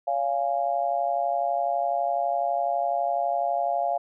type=tone with amplitude modulation; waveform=sine; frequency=696 Hz; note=F5; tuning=6 cents flat; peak=-18 dBFS; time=0.07-3.98 s; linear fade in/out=10 ms; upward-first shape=sine; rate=132 Hz; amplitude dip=100%; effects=none